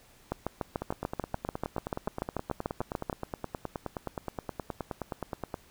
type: two click trains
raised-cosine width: 1 ms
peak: -19 / -16 dBFS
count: 46 / 20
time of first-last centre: 0.82-5.542 / 0.32-3.098 s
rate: 9.53 / 6.84 Hz
effects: pink hiss -59 dBFS RMS until 5.7 s